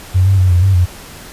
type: tone with pitch steps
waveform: sine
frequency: 92.4 / 96.8 / 92.4 / 88 / 96.5 / 89.2 Hz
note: F#2 / G2 / F#2 / F2 / G2 / F2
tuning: -2 / -21 / -2 / +14 / -27 / +37 cents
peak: -7 dBFS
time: 0.14-0.86 s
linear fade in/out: 20 ms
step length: 120 ms
effects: pink hiss -34 dBFS RMS until 1.32 s + resampled to 32000 Hz